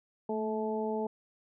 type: harmonic tone with a mistuned harmonic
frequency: 216.8 Hz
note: A3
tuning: 25 cents flat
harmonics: 1 / 2 / 3 / 4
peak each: -35 / -33 / -39 / -38 dBFS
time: 0.29-1.07 s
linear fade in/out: 5 ms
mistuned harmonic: 1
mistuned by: +27 cents
effects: none

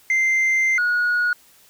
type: tone pair in turn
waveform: sine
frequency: 2085 / 1451.1 Hz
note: C7 / F#6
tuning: -7 / -34 cents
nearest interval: tritone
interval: 627 cents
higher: first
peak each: -13 / -15 dBFS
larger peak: first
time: 0.1-0.78 / 0.78-1.33 s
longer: first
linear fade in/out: 2 ms
effects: tanh soft clip ceiling -15 dBFS + white hiss -53 dBFS RMS until 1.69 s

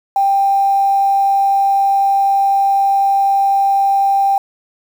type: tone with quantisation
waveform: sine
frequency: 789 Hz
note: G5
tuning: 11 cents sharp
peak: -10 dBFS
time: 0.16-4.38 s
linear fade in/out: 2 ms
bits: 6
effects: none

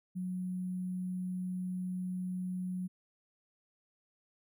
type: tone with sample-and-hold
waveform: sine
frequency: 182.8 Hz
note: F#3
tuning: 21 cents flat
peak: -34 dBFS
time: 0.15-2.88 s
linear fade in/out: 20 ms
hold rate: 11025 Hz
effects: none

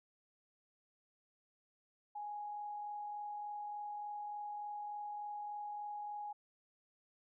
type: tone with amplitude modulation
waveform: sine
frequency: 830.6 Hz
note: G#5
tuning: in tune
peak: -40 dBFS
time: 2.15-6.33 s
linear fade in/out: 10 ms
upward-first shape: sine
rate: 43.4 Hz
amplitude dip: 25%
effects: none

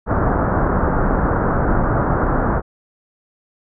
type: low-pass noise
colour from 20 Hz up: pink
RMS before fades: -17 dBFS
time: 0.06-2.62 s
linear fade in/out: 50 ms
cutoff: 1500 Hz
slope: 48 dB/octave
effects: none

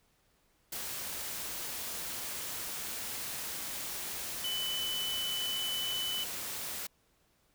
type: tone in noise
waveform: sine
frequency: 3000 Hz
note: F#7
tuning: 23 cents sharp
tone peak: -33 dBFS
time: 4.44-6.24 s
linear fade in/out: 5 ms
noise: white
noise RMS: -39 dBFS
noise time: 0.72-6.87 s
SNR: +3 dB
effects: pink hiss -71 dBFS RMS until 7.54 s

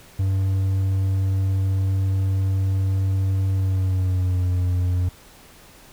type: tone with pitch glide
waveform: triangle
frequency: 96 to 90.09 Hz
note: G2 to F#2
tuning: -36 to -46 cents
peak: -16 dBFS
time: 0.19-5.09 s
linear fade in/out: 5 ms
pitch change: -110 cents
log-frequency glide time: 3.52-4.51 s
effects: pink hiss -48 dBFS RMS until 5.92 s

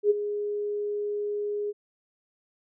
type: tone with ADSR envelope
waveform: sine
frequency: 413.8 Hz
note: G#4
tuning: 6 cents flat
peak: -15 dBFS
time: 0.03-1.73 s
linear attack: 73 ms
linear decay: 21 ms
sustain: -12 dB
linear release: 34 ms
effects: none

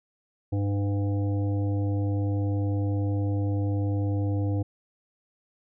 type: harmonic tone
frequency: 100.6 Hz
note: G2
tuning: 45 cents sharp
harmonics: 1 / 3 / 5 / 7 / 8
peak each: -24 / -31 / -37 / -44 / -47 dBFS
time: 0.52-4.63 s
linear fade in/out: 10 ms
effects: none

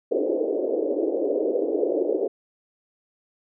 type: band-pass noise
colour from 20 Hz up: white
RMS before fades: -24 dBFS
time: 0.11-2.28 s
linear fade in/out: 10 ms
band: 310 to 540 Hz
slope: 48 dB/octave
effects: none

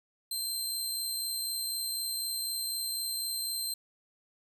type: tone with amplitude modulation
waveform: 20% pulse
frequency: 4136 Hz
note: C8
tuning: 21 cents flat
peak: -25 dBFS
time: 0.31-3.74 s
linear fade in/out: 5 ms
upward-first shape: sine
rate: 64 Hz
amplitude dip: 25%
effects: none

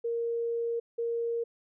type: tone pair in turn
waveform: sine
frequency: 466.2 / 466.2 Hz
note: A#4 / A#4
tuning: 0 / 0 cents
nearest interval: unison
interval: 0 cents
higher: neither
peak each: -28 dBFS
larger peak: neither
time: 0.04-0.8 / 0.98-1.44 s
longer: first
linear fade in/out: 10 ms
effects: none

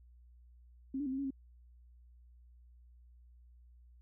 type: tone with pitch steps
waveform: sine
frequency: 267.5 / 290.7 / 259.9 / 267.1 / 278.7 / 268.6 Hz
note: C4 / D4 / C4 / C4 / C#4 / C4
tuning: +38 / -18 / -11 / +36 / +9 / +46 cents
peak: -34 dBFS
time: 0.94-1.306 s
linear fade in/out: 5 ms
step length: 61 ms
effects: added 60 Hz sine -57 dBFS peak until 4.01 s

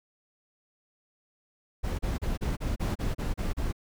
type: noise bursts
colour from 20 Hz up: brown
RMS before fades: -29 dBFS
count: 10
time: 1.83-3.727 s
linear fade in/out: 20 ms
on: 160 ms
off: 33 ms
effects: none

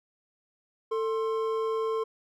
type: tone pair together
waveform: triangle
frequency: 445 / 1058.4 Hz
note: A4 / C6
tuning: +20 / +20 cents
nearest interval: octave + minor third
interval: 1500 cents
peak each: -25 / -32 dBFS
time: 0.91-2.04 s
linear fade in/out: 10 ms
effects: none

